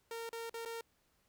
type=tone with dropouts; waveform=sawtooth; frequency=459.9 Hz; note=A#4; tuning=23 cents flat; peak=-37 dBFS; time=0.11-0.81 s; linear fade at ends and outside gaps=2 ms; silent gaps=0.292-0.329 / 0.496-0.541 / 0.651-0.658 s; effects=pink hiss -75 dBFS RMS until 1.28 s